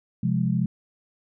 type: chord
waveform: sine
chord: F minor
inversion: second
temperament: equal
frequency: 130.81 / 174.61 / 207.7 Hz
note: C3 / F3 / Ab3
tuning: 0 / 0 / 0 cents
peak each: -25 / -24 / -26 dBFS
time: 0.23-0.66 s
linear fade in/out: 5 ms
effects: none